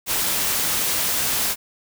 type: noise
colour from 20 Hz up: white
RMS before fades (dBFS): -22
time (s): 0.06-1.56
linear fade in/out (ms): 50
effects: none